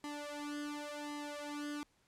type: tone with flanger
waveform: sawtooth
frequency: 293.7 Hz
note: D4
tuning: in tune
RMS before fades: -43 dBFS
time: 0.04-1.83 s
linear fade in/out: 0 ms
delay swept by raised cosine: 0.99 to 2.79 ms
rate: 0.91 Hz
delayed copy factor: +1
effects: pink hiss -73 dBFS RMS until 2.07 s + low-pass 10000 Hz 12 dB/octave